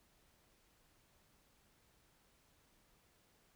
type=silence; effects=pink hiss -72 dBFS RMS until 3.55 s